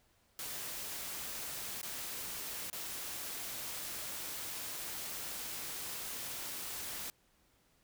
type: noise with dropouts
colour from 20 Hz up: white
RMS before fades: -42 dBFS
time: 0.39-7.1 s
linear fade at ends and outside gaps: 1 ms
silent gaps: 1.815-1.83 / 2.7-2.729 s
effects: pink hiss -71 dBFS RMS until 7.83 s